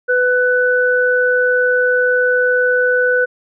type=tone pair together; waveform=sine; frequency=498.6 / 1493 Hz; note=B4 / F#6; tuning=+16 / +15 cents; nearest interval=octave + perfect fifth; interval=1899 cents; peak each=-14 dBFS; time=0.08-3.26 s; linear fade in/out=20 ms; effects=none